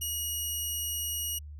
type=tone; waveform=5% pulse; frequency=2890 Hz; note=F#7; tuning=41 cents flat; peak=-22 dBFS; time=0.01-1.39 s; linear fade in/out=10 ms; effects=added 74 Hz sine -41 dBFS peak until 1.59 s + resampled to 32000 Hz